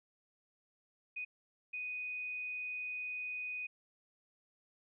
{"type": "tone bursts at uneven times", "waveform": "sine", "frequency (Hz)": 2489, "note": "D#7", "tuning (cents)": 0, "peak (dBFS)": -38, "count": 2, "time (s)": [[1.16, 1.25], [1.73, 3.67]], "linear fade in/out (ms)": 10, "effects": []}